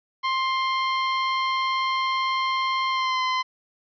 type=tone with pitch glide; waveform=sawtooth; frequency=1053 to 1029.5 Hz; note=C6 to C6; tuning=+11 to -28 cents; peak=-18 dBFS; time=0.23-3.43 s; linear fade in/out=20 ms; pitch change=-39 cents; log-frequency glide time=2.91-3.22 s; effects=resampled to 11025 Hz + 10-bit